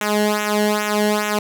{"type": "tone with flanger", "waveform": "sawtooth", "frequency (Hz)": 209.8, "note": "G#3", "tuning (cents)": 18, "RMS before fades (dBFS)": -19, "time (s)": [0.01, 1.39], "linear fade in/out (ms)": 2, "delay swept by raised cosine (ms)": [0.21, 0.84], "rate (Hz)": 2.4, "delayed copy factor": -0.9, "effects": []}